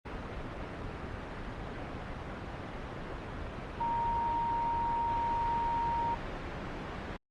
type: tone in noise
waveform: sine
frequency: 932.3 Hz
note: A#5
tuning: in tune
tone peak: -29 dBFS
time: 3.8-6.15 s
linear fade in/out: 10 ms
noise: pink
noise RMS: -38 dBFS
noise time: 0.05-7.17 s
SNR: +6 dB
effects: low-pass 2000 Hz 12 dB/octave + Opus 24 kbps